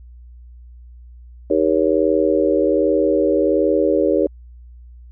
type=chord; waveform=sine; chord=Eb dominant seventh; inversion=none; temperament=equal with one note detuned; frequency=311.1 / 392 / 473.2 / 554.4 Hz; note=Eb4 / G4 / Bb4 / Db5; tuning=0 / 0 / +26 / 0 cents; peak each=-19 dBFS; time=1.5-4.27 s; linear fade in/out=5 ms; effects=added 60 Hz sine -38 dBFS peak until 5.11 s